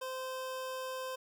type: tone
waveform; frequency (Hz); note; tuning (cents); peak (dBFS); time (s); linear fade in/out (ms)
25% pulse; 518; C5; -17; -34; 0.01-1.16; 10
effects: none